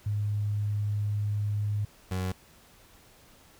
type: tone pair in turn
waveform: sine / 30% pulse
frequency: 103.83 / 92.87 Hz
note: G#2 / F#2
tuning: 0 / +7 cents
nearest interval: major second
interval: 193 cents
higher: first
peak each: -26 dBFS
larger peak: neither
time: 0.06-1.85 / 2.11-2.32 s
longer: first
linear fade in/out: 5 ms
effects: pink hiss -57 dBFS RMS until 3.59 s